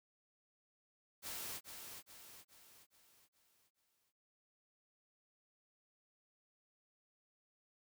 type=noise with echo; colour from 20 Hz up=white; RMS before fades=-45 dBFS; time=1.22-1.61 s; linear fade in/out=50 ms; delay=420 ms; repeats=6; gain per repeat=-6 dB; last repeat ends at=4.13 s; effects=none